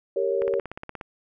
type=chord; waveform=sine; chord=G diminished; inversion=none; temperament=equal with one note detuned; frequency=392 / 460.5 / 554.4 Hz; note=G4 / Bb4 / Db5; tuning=0 / -21 / 0 cents; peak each=-26 dBFS; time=0.16-0.6 s; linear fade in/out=5 ms
type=click train; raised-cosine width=0.5 ms; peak=-20 dBFS; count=11; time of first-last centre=0.42-1.012 s; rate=16.9 Hz
effects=none